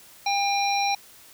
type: harmonic tone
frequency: 801 Hz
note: G5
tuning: 37 cents sharp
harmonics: 1 / 3 / 5 / 7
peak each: -23 / -28 / -30 / -31 dBFS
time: 0.26-0.95 s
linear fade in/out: 5 ms
effects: white hiss -50 dBFS RMS until 1.33 s